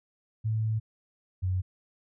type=tone pair in turn; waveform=sine; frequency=110 / 92.5 Hz; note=A2 / F#2; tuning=0 / 0 cents; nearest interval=minor third; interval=300 cents; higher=first; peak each=-25 dBFS; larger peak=neither; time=0.44-0.8 / 1.42-1.62 s; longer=first; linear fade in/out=20 ms; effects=none